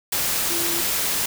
sine tone in noise, 340.4 Hz, F4, 44 cents flat, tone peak -30 dBFS, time 0.5-0.81 s, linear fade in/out 5 ms, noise white, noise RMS -23 dBFS, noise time 0.12-1.26 s, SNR -10 dB, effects none

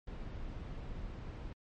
brown noise, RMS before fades -43 dBFS, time 0.07-1.53 s, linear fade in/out 5 ms, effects low-pass 4000 Hz 12 dB/octave + MP3 48 kbps

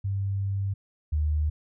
sine tone pair in turn, 98.4 / 75.89 Hz, G2 / D#2, +7 / -43 cents, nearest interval major third, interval 450 cents, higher first, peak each -25 / -22 dBFS, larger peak second, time 0.04-0.74 / 1.12-1.5 s, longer first, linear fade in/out 10 ms, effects none

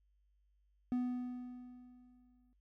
triangle tone with exponential decay, 248.2 Hz, B3, 9 cents sharp, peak -29 dBFS, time 0.92-2.53 s, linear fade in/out 0 ms, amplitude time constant 350 ms, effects noise-tail reverb RT60 0.1 s tail -17 dB re dry + added 50 Hz sine -70 dBFS peak until 2.6 s

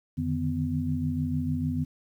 sine tone cluster, 88.2 / 148.2 / 154.9 / 250.2 Hz, F2 / D3 / D#3 / B3, +18 / +16 / -7 / +23 cents, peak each -32 / -32 / -33 / -29 dBFS, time 0.17-1.85 s, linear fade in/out 20 ms, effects 10-bit

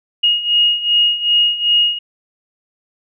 sine beating tone pair, 2868 / 2870.6 Hz, F7 / F7, +45 / +47 cents, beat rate 2.6 Hz, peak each -17 / -13 dBFS, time 0.23-1.99 s, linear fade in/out 10 ms, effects none

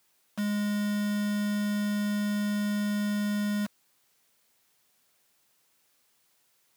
triangle tone with quantisation, 206.8 Hz, G#3, 7 cents flat, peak -24 dBFS, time 0.37-3.67 s, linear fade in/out 20 ms, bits 6, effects white hiss -69 dBFS RMS until 6.76 s + high-pass 100 Hz 12 dB/octave

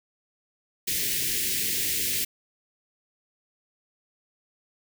white band-stop noise, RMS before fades -27 dBFS, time 0.87-2.25 s, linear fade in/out 10 ms, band 460 to 1800 Hz, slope 48 dB/octave, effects none

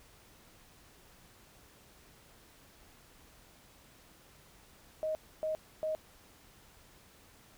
sine tone bursts, 626 Hz, D#5, 10 cents sharp, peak -31 dBFS, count 3, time 5.03-5.95 s, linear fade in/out 0 ms, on 120 ms, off 280 ms, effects pink hiss -60 dBFS RMS until 7.57 s

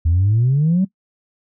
sine exponential sweep, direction up, 78.6 to 196 Hz, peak -11 dBFS, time 0.05-0.85 s, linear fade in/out 10 ms, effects noise-tail reverb RT60 0.1 s tail -21 dB re dry + tanh soft clip ceiling -9 dBFS

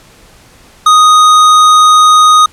sine tone with tanh clipping, 1244.5 Hz, D#6, in tune, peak -4 dBFS, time 0.86-2.46 s, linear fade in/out 5 ms, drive 16 dB, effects pink hiss -41 dBFS RMS until 2.52 s + low-pass 11000 Hz 12 dB/octave

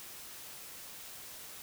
silence, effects white hiss -48 dBFS RMS until 1.62 s

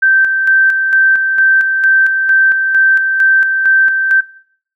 sine tone with tremolo, 1558 Hz, G6, 11 cents flat, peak -6 dBFS, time 0.02-4.21 s, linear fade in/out 10 ms, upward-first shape square, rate 2.2 Hz, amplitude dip 45%, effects noise-tail reverb RT60 0.6 s tail -20 dB re dry

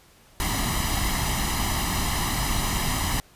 pink noise with comb filter, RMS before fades -25 dBFS, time 0.4-3.2 s, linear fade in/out 0 ms, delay 1 ms, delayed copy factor +0.7, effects pink hiss -55 dBFS RMS until 3.35 s + resampled to 32000 Hz

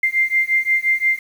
sine beating tone pair, 2093 / 2098.7 Hz, C7 / C7, 0 / +5 cents, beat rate 5.7 Hz, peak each -18 dBFS, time 0.03-1.19 s, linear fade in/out 5 ms, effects 7-bit

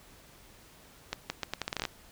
accelerating click train, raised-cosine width 0.2 ms, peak -14 dBFS, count 12, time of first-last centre 1.13-1.852 s, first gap 170 ms, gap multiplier 0.78, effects pink hiss -56 dBFS RMS until 2.11 s

